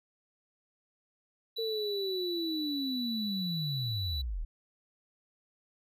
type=tone; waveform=triangle; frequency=3951 Hz; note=B7; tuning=in tune; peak=-34 dBFS; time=1.56-4.22 s; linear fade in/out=10 ms
type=linear sweep; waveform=sine; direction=down; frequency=457.1 to 32.36 Hz; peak=-32 dBFS; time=1.58-4.45 s; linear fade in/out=10 ms
effects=none